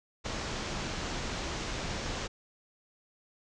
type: low-pass noise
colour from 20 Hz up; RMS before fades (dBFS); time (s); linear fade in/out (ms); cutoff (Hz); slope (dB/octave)
pink; -36; 0.24-2.28; 20; 7100; 48
effects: none